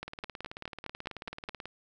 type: two click trains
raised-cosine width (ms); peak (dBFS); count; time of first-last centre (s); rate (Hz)
0.3; -24 / -21; 30 / 8; 0.08-1.656 / 0.03-1.488; 18.4 / 4.8
effects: none